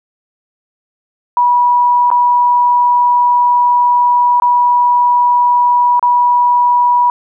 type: tone with dropouts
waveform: sine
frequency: 973 Hz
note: B5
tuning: 26 cents flat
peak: -7 dBFS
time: 1.37-7.1 s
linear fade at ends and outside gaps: 1 ms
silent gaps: 2.103-2.114 / 4.4-4.421 / 5.995-6.027 s
effects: none